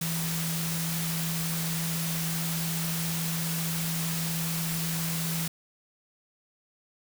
sine tone in noise, 164.81 Hz, E3, in tune, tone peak -30 dBFS, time 0.01-5.48 s, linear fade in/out 5 ms, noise white, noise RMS -33 dBFS, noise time 0.01-5.48 s, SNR 0 dB, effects none

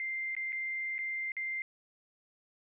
sine tone with dropouts, 2093 Hz, C7, in tune, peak -33 dBFS, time 0-1.62 s, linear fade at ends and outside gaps 1 ms, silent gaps 0.351-0.366 / 0.522-0.528 / 0.982-0.989 / 1.319-1.367 s, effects none

